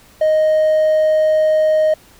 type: tone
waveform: triangle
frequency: 622.3 Hz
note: D#5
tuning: in tune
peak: -8 dBFS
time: 0.21-1.94 s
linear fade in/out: 5 ms
effects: tanh soft clip ceiling -5 dBFS + pink hiss -47 dBFS RMS until 2.19 s